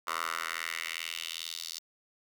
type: tone with high-pass filter sweep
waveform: 10% pulse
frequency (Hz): 82.41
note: E2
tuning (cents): 0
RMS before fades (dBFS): -37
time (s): 0.07-1.79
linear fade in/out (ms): 5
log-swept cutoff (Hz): 1100 to 4700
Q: 2.4
effects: none